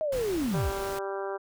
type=linear sweep; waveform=sine; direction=down; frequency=641 to 43.29 Hz; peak=-26 dBFS; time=0.01-0.7 s; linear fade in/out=0 ms
type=noise; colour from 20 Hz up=pink; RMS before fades=-39 dBFS; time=0.12-0.99 s; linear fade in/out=5 ms
type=harmonic tone; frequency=196 Hz; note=G3; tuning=in tune; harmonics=2 / 3 / 4 / 5 / 6 / 7 / 8; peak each=-33 / -37 / -39 / -41 / -43 / -44 / -45 dBFS; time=0.53-1.38 s; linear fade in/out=20 ms
effects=none